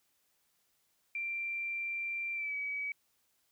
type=tone with pitch glide; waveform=sine; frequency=2361 to 2277 Hz; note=D7 to C#7; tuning=+9 to +46 cents; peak=-34 dBFS; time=1.15-2.92 s; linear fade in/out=2 ms; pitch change=-63 cents; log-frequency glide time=2.34-2.55 s; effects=white hiss -75 dBFS RMS until 3.51 s